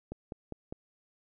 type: click train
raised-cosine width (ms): 2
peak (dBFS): -25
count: 4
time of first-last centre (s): 0.12-0.725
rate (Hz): 4.96
effects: none